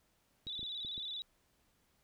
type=clicks; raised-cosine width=3 ms; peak=-39 dBFS; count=5; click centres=0.468 / 0.593 / 0.63 / 0.849 / 0.979 s
type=tone with vibrato; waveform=sine; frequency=3666 Hz; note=A#7; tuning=30 cents flat; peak=-39 dBFS; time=0.47-1.22 s; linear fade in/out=0 ms; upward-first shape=square; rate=18 Hz; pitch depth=81 cents each way
effects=pink hiss -74 dBFS RMS until 2.03 s